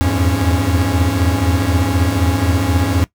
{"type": "tone cluster", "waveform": "45% pulse", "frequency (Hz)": [82.9, 86.9, 101.8, 275.6], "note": ["E2", "F2", "G#2", "C#4"], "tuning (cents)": [10, -8, -34, -10], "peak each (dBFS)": -19, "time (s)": [0.01, 3.04], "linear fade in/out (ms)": 0, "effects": ["noise-tail reverb RT60 0.1 s tail -18 dB re dry"]}